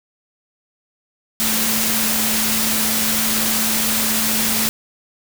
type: tone in noise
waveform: sine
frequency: 220 Hz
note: A3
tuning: in tune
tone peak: -25 dBFS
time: 1.4-4.69 s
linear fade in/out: 0 ms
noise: white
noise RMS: -19 dBFS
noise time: 1.4-4.69 s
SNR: -9 dB
effects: none

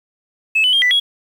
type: tone with pitch steps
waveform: sine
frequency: 2601 / 3002 / 3210 / 1982 / 3325 Hz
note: E7 / F#7 / G7 / B6 / G#7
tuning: -24 / +24 / +40 / +6 / +1 cents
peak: -10 dBFS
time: 0.55-1 s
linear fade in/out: 10 ms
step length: 90 ms
effects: tanh soft clip ceiling -7 dBFS + 7-bit

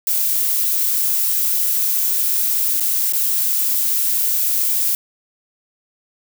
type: noise with dropouts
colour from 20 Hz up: violet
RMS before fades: -18 dBFS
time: 0.07-4.95 s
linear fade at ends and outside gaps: 1 ms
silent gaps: 2.799-2.806 / 3.124-3.133 s
effects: none

